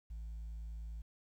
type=tone; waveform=sine; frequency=55 Hz; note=A1; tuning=in tune; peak=-39 dBFS; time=0.1-1.02 s; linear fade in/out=10 ms; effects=tanh soft clip ceiling -41 dBFS + 12-bit